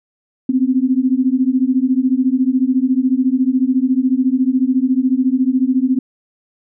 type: beating tone pair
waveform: sine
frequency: 251.8 / 265.8 Hz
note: B3 / C4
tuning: +34 / +27 cents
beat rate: 14 Hz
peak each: -15 dBFS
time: 0.49-5.99 s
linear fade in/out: 5 ms
effects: none